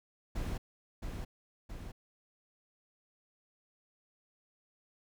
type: noise with echo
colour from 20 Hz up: brown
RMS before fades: -36 dBFS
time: 0.35-0.58 s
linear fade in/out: 10 ms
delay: 670 ms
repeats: 2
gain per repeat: -4 dB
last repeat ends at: 1.92 s
effects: none